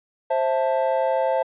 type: chord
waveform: triangle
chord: A minor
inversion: first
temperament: just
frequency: 528 / 660 / 880 Hz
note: C5 / E5 / A5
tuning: +16 / +2 / 0 cents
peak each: -20 / -22 / -23 dBFS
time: 0.3-1.43 s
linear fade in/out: 10 ms
effects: resampled to 8000 Hz